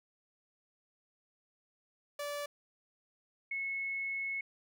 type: tone pair in turn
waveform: sawtooth / sine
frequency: 580 / 2190 Hz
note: D5 / C#7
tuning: -22 / -22 cents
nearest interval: octave + major seventh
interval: 2300 cents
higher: second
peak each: -33 / -34 dBFS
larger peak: first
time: 2.19-2.46 / 3.51-4.41 s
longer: second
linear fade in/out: 5 ms
effects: none